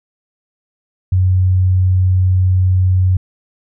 sine tone, 92.5 Hz, F#2, in tune, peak -9 dBFS, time 1.12-3.17 s, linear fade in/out 5 ms, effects none

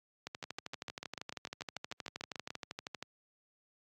two click trains, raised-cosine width 0.2 ms, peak -24 / -23 dBFS, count 15 / 36, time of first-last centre 0.44-2.505 / 0.27-3.026 s, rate 6.78 / 12.7 Hz, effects high-pass 100 Hz 12 dB/octave + AAC 48 kbps

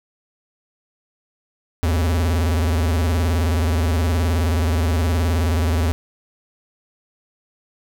square tone with vibrato, 82.41 Hz, E2, in tune, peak -17 dBFS, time 1.83-5.92 s, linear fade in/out 0 ms, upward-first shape square, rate 19 Hz, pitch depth 120 cents each way, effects none

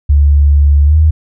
sine tone with pitch glide, 72 to 78.06 Hz, D2 to D#2, -34 to +6 cents, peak -4 dBFS, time 0.09-1.11 s, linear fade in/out 10 ms, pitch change +140 cents, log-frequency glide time 0.85-0.96 s, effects none

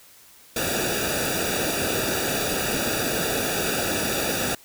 pink noise with comb filter, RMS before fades -25 dBFS, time 0.56-4.55 s, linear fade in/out 5 ms, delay 0.95 ms, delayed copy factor -0.9, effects white hiss -51 dBFS RMS until 4.64 s

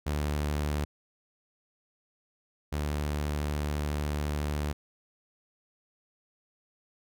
sawtooth tone pair in turn, 74 / 74 Hz, D2 / D2, +14 / +14 cents, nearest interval unison, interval 0 cents, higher neither, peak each -24 / -25 dBFS, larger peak first, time 0.06-0.85 / 2.72-4.73 s, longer second, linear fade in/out 10 ms, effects none

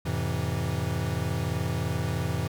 square chord, F major seventh, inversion none, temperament equal with one note detuned, 87.31 / 107.74 / 130.81 / 164.81 Hz, F2 / A2 / C3 / E3, 0 / -36 / 0 / 0 cents, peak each -33 dBFS, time 0.05-2.48 s, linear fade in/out 10 ms, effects none

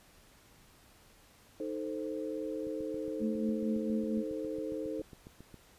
sine chord, A diminished, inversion second, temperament equal, 311.1 / 440 / 523.3 Hz, Eb4 / A4 / C5, 0 / 0 / 0 cents, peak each -38 / -39 / -40 dBFS, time 1.6-5.02 s, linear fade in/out 2 ms
click train, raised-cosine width 3 ms, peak -36 dBFS, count 22, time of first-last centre 2.67-5.543 s, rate 7.31 Hz
sine tone with tremolo, 220 Hz, A3, in tune, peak -29 dBFS, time 3.19-4.24 s, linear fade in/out 50 ms, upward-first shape sine, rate 4.3 Hz, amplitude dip 55%
effects pink hiss -61 dBFS RMS until 5.78 s + resampled to 32000 Hz

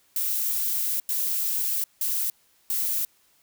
violet noise bursts at uneven times, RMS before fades -26 dBFS, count 4, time 0.16-1 / 1.09-1.84 / 2.01-2.3 / 2.7-3.05 s, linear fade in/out 2 ms, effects white hiss -63 dBFS RMS until 3.42 s

